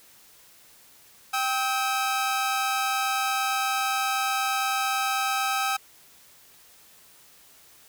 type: tone pair together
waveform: sawtooth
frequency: 784.2 / 1284 Hz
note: G5 / E6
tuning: 0 / -46 cents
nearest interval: major sixth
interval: 854 cents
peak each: -23 dBFS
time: 1.33-5.77 s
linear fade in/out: 10 ms
effects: white hiss -54 dBFS RMS until 7.88 s

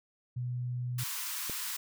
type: tone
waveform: sine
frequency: 123.47 Hz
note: B2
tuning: in tune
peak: -32 dBFS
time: 0.36-1.04 s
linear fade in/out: 10 ms
type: high-pass noise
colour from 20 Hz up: white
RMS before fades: -37 dBFS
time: 0.98-1.77 s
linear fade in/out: 10 ms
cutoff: 900 Hz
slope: 96 dB/octave
type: click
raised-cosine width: 2 ms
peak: -27 dBFS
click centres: 1.497 s
effects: none

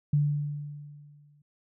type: tone with exponential decay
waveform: sine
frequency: 146.4 Hz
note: D3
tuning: 5 cents flat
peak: -19 dBFS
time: 0.13-1.42 s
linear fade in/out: 5 ms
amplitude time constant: 280 ms
effects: none

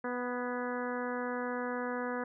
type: harmonic tone with a mistuned harmonic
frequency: 246.9 Hz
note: B3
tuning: in tune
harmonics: 1 / 2 / 3 / 4 / 5 / 6 / 7 / 8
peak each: -38 / -37 / -44 / -42 / -44 / -44 / -44 / -51 dBFS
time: 0.04-2.24 s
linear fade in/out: 5 ms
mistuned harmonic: 7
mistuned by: -30 cents
effects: none

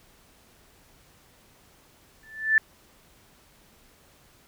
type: tone with exponential growth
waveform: sine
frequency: 1760 Hz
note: A6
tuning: in tune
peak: -13 dBFS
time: 2.23-2.58 s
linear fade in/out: 1 ms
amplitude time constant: 75 ms
effects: pink hiss -58 dBFS RMS until 4.47 s

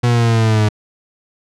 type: linear sweep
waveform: 40% pulse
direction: down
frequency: 121.8 to 105.3 Hz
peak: -10 dBFS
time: 0.03-0.69 s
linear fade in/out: 10 ms
effects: low-pass 7000 Hz 12 dB/octave

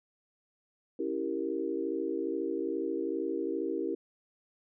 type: chord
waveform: sine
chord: C# diminished seventh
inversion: none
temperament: equal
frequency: 277.2 / 329.6 / 392 / 466.2 Hz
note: C#4 / E4 / G4 / Bb4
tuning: 0 / 0 / 0 / 0 cents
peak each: -38 / -34 / -35 / -37 dBFS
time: 0.99-3.95 s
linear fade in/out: 5 ms
effects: none

